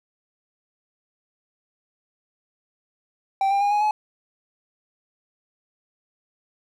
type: tone with pitch steps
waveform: triangle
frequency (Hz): 780 / 796.8 / 814.1 / 831.6 / 849.6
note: G5 / G5 / G#5 / G#5 / G#5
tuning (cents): -9 / +28 / -35 / +2 / +39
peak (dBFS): -16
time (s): 3.41-3.91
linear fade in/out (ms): 2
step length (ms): 100
effects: none